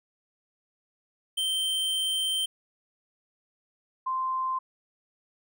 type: tone pair in turn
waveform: square / sine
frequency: 3122 / 1041.8 Hz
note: G7 / C6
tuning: -8 / -8 cents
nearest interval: octave + perfect fifth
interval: 1900 cents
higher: first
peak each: -26 dBFS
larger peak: neither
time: 1.37-2.46 / 4.06-4.59 s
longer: first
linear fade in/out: 10 ms
effects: none